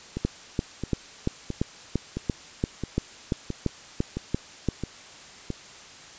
two click trains, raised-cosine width 3 ms, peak -10 / -16 dBFS, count 14 / 9, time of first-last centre 0.25-4.687 / 0.17-5.503 s, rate 2.93 / 1.5 Hz, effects white hiss -46 dBFS RMS until 6.18 s + resampled to 16000 Hz

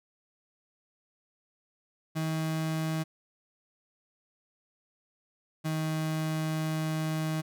35% pulse tone pair in turn, 159 / 157.45 Hz, D#3 / D#3, +38 / +21 cents, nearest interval unison, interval 17 cents, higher first, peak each -27 dBFS, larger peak neither, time 2.15-3.04 / 5.64-7.42 s, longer second, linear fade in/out 20 ms, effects none

